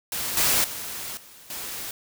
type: noise with level steps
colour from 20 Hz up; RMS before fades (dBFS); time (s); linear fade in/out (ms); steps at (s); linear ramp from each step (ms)
white; -29 / -21 / -34 / -48 / -34; 0.12-1.91; 2; 0.37 / 0.64 / 1.17 / 1.5; 2
effects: none